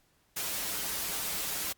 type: noise with comb filter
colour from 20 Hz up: white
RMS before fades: -34 dBFS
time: 0.36-1.73 s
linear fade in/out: 10 ms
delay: 8.1 ms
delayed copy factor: -0.65
effects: pink hiss -69 dBFS RMS until 1.77 s + Opus 48 kbps